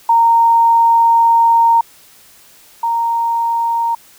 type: tone pair in turn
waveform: sine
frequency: 924 / 927.6 Hz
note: A#5 / A#5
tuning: -16 / -9 cents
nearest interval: unison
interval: 7 cents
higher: second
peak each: -7 / -13 dBFS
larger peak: first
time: 0.09-1.81 / 2.83-3.95 s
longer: first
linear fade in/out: 5 ms
effects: white hiss -45 dBFS RMS until 4.18 s